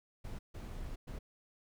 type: noise bursts at uneven times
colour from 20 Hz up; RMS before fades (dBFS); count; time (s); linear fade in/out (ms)
brown; -43; 3; 0.24-0.39 / 0.54-0.96 / 1.07-1.19; 10
effects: none